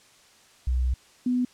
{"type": "tone pair in turn", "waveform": "sine", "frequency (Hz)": [62.8, 248.7], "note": ["B1", "B3"], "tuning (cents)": [30, 12], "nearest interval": "2 octaves", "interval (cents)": 2382, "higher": "second", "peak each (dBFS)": -21, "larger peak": "neither", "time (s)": [[0.67, 0.94], [1.26, 1.45]], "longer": "first", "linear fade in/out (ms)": 5, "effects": ["white hiss -56 dBFS RMS until 1.53 s", "low-pass 8000 Hz 12 dB/octave"]}